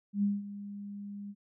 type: tone with ADSR envelope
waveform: sine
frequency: 202.5 Hz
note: G#3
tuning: 43 cents flat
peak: -24 dBFS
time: 0.13-1.35 s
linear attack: 100 ms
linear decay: 190 ms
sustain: -15 dB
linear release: 50 ms
effects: none